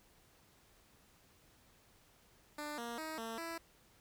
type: tone with pitch steps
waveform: 10% pulse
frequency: 297.2 / 235.3 / 315.6 / 226.6 / 331.9 Hz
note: D4 / A#3 / D#4 / A#3 / E4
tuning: +21 / +16 / +25 / -49 / +12 cents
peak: -33 dBFS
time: 2.58-3.58 s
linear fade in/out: 5 ms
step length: 200 ms
effects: pink hiss -67 dBFS RMS until 4 s